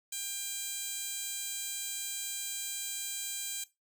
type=tone with high-pass filter; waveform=15% pulse; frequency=797 Hz; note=G5; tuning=28 cents sharp; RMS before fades=-38 dBFS; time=0.12-3.64 s; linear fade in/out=5 ms; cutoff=5700 Hz; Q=1.3; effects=noise-tail reverb RT60 0.2 s tail -17 dB re dry